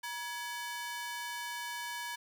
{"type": "ring-modulated tone", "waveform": "sawtooth", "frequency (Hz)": 1318.5, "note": "E6", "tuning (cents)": 0, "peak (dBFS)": -31, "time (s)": [0.03, 2.16], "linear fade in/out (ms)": 10, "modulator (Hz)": 362, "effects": []}